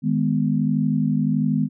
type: chord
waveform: sine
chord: G# minor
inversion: second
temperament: just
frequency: 155.74 / 207.7 / 249.2 Hz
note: D#3 / G#3 / B3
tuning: +2 / 0 / +16 cents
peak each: -22 dBFS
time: 0.02-1.69 s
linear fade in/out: 50 ms
effects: none